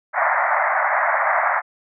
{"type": "band-pass noise", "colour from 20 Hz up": "pink", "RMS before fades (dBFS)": -19, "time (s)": [0.13, 1.62], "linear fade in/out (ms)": 50, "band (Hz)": [600, 2100], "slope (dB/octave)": 96, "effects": []}